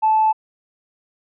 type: tone with tanh clipping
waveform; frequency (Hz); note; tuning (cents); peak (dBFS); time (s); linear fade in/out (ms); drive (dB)
triangle; 872; A5; -16; -12; 0.02-0.33; 20; 1
effects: resampled to 8000 Hz